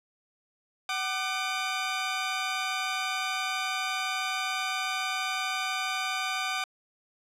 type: tone pair together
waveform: 15% pulse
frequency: 755.3 / 1199 Hz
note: F#5 / D6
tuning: +35 / +36 cents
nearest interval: minor sixth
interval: 801 cents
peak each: -25 dBFS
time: 0.89-6.64 s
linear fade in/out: 2 ms
effects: low-pass 8000 Hz 12 dB/octave